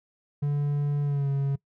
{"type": "tone with pitch glide", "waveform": "triangle", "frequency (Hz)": [144.7, 138.81], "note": ["D3", "C#3"], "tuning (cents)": [-25, 3], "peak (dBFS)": -21, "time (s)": [0.42, 1.56], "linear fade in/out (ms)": 10, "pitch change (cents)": -72, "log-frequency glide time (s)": [1.03, 1.29], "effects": ["noise-tail reverb RT60 0.1 s tail -22 dB re dry"]}